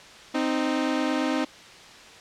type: tone pair together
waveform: sawtooth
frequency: 260.8 / 309.7 Hz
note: C4 / D#4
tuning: -5 / -8 cents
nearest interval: minor third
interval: 297 cents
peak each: -22 dBFS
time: 0.34-1.45 s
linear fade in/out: 10 ms
effects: white hiss -46 dBFS RMS until 2.2 s + low-pass 5000 Hz 12 dB/octave